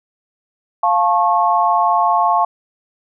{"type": "chord", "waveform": "sine", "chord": "F augmented", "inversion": "none", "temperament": "just", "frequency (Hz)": [698.5, 873.1, 1091.3], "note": ["F5", "A5", "C#6"], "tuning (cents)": [0, -14, -27], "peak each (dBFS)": -16, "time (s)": [0.83, 2.45], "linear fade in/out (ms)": 5, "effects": []}